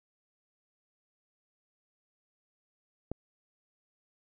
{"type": "click", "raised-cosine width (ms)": 2, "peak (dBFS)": -21, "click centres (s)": 3.116, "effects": []}